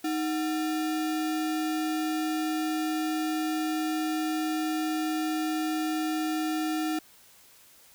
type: tone with sample-and-hold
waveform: sine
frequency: 312.3 Hz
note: D#4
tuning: 7 cents sharp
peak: -26 dBFS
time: 0.04-6.99 s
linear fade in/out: 5 ms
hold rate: 1050 Hz
effects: white hiss -56 dBFS RMS until 7.94 s